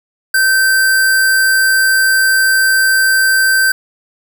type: tone with sample-and-hold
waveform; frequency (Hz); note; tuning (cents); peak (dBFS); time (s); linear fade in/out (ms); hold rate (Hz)
sine; 1547; G6; -23; -8; 0.34-3.72; 5; 6300
effects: none